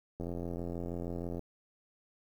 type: click train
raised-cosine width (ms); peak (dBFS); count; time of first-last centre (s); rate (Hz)
2; -26; 104; 0.2-1.394; 86.3
effects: 10-bit